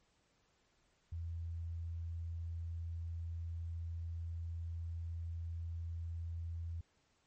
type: tone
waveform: sine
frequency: 83.7 Hz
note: E2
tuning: 27 cents sharp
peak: -39 dBFS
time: 1.12-6.81 s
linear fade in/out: 5 ms
effects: pink hiss -75 dBFS RMS until 7.26 s + MP3 32 kbps